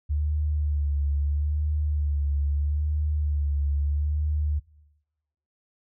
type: tone with vibrato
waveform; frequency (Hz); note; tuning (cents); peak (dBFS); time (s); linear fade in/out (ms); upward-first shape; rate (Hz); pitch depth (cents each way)
sine; 73.42; D2; 0; -22; 0.09-4.6; 20; sine; 0.77; 48
effects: noise-tail reverb RT60 1.0 s tail -22 dB re dry